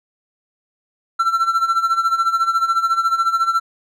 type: tone with tremolo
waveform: triangle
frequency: 1348 Hz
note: E6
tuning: 38 cents sharp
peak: -10 dBFS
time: 1.19-3.6 s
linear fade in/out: 10 ms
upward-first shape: sine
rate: 14 Hz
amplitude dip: 75%
effects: none